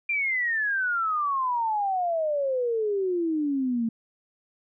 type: exponential sweep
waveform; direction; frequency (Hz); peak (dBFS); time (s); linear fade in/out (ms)
sine; down; 2400 to 222.8; -23; 0.09-3.89; 5
effects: none